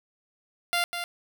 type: tone with echo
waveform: 10% pulse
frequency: 696 Hz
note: F5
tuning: 6 cents flat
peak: -15 dBFS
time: 0.73-0.84 s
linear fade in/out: 0 ms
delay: 200 ms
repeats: 1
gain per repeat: -7 dB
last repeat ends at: 1.04 s
effects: none